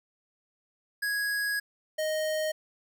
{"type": "tone pair in turn", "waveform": "square", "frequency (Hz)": [1661.2, 622.2], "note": ["G#6", "D#5"], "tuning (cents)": [0, 0], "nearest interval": "octave + perfect fourth", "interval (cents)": 1700, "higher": "first", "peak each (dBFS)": -28, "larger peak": "neither", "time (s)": [[1.02, 1.6], [1.98, 2.52]], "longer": "first", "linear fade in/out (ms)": 10, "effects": []}